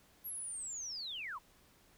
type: linear sweep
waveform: sine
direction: down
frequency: 11760 to 880 Hz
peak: -40 dBFS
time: 0.24-1.39 s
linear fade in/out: 20 ms
effects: pink hiss -66 dBFS RMS until 1.97 s